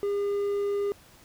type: tone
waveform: triangle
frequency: 404.6 Hz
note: G#4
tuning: 45 cents flat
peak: -23 dBFS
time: 0.03-0.92 s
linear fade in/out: 0 ms
effects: pink hiss -55 dBFS RMS until 1.24 s